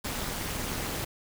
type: noise with amplitude modulation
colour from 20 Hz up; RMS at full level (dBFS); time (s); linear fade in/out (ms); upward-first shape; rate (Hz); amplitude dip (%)
pink; -30; 0.04-1.05; 10; sine; 218; 80
effects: none